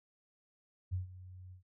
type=tone with ADSR envelope; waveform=sine; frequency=91.8 Hz; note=F#2; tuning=13 cents flat; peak=-31 dBFS; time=0.91-1.63 s; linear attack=26 ms; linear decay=130 ms; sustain=-17 dB; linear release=110 ms; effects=none